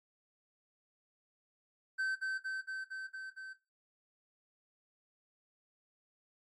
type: tone with echo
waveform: triangle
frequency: 1543 Hz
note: G6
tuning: 28 cents flat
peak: -30 dBFS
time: 1.98-2.16 s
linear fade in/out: 20 ms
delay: 230 ms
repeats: 6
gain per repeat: -2 dB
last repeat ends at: 3.54 s
effects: noise-tail reverb RT60 0.3 s tail -17 dB re dry + AAC 32 kbps